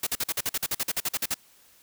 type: noise bursts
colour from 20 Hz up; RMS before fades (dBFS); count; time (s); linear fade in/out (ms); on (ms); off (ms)
white; -27; 16; 0.03-1.343; 5; 38; 47
effects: white hiss -58 dBFS RMS until 1.82 s